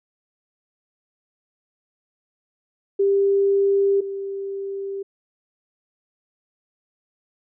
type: tone pair in turn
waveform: sine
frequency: 396.2 / 393.5 Hz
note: G4 / G4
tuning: +18 / +7 cents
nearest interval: unison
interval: 11 cents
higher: first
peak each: -15 / -26 dBFS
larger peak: first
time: 2.99-4.01 / 4.01-5.03 s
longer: neither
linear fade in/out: 10 ms
effects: none